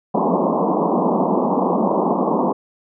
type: band-pass noise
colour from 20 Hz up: pink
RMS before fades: -18 dBFS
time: 0.14-2.53 s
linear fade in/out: 10 ms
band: 170 to 1100 Hz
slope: 96 dB/octave
effects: none